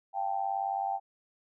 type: tone with amplitude modulation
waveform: sine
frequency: 784 Hz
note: G5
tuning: in tune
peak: -25 dBFS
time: 0.13-1 s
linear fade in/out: 50 ms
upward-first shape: sine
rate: 98.8 Hz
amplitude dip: 85%
effects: none